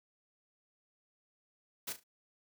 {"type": "noise with echo", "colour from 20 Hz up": "white", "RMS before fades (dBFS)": -39, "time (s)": [1.87, 1.93], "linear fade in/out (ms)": 10, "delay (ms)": 36, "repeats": 3, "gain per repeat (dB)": -11, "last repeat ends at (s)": 2.038, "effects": ["high-pass 80 Hz 12 dB/octave"]}